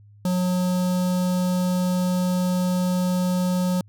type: tone with notch filter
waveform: square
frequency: 181.3 Hz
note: F#3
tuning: 35 cents flat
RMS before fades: -22 dBFS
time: 0.25-3.81 s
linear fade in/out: 2 ms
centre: 2100 Hz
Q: 0.84
effects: added 103 Hz sine -47 dBFS peak until 3.88 s